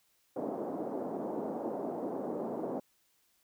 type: band-pass noise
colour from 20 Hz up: pink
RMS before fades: -37 dBFS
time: 0.36-2.8 s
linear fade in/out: 5 ms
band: 230 to 750 Hz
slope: 24 dB/octave
effects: white hiss -72 dBFS RMS until 3.43 s